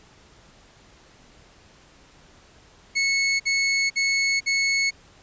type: tone bursts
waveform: sawtooth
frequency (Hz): 2199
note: C#7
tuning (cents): -14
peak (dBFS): -16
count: 4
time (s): 2.95-4.909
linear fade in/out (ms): 20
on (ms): 450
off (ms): 53
effects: pink hiss -53 dBFS RMS until 5.22 s + resampled to 16000 Hz